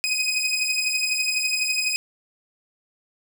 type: beating tone pair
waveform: 20% pulse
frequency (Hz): 2504 / 2516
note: D#7 / D#7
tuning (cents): +10 / +19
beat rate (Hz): 12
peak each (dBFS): -20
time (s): 0.04-1.96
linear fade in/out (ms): 0
effects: none